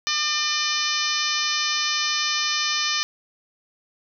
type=harmonic tone with a mistuned harmonic; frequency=601 Hz; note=D5; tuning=40 cents sharp; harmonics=2 / 3 / 4 / 5 / 6 / 7 / 8 / 9 / 10; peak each=-30 / -30 / -30 / -30 / -30 / -30 / -30 / -30 / -30 dBFS; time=0.07-3.03 s; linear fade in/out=0 ms; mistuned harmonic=8; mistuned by=+27 cents; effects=none